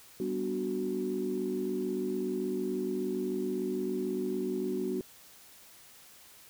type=chord; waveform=sine; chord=G major seventh; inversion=none; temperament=equal; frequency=196 / 246.9 / 293.7 / 370 Hz; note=G3 / B3 / D4 / F#4; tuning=0 / 0 / 0 / 0 cents; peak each=-37 / -36 / -38 / -32 dBFS; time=0.2-5.01 s; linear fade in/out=2 ms; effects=tanh soft clip ceiling -21 dBFS + white hiss -55 dBFS RMS until 6.49 s